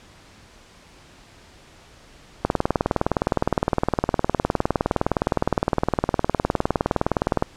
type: click train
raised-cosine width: 1 ms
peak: -4 dBFS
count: 98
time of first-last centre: 2.45-7.424 s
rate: 19.5 Hz
effects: pink hiss -49 dBFS RMS until 7.56 s + low-pass 7000 Hz 12 dB/octave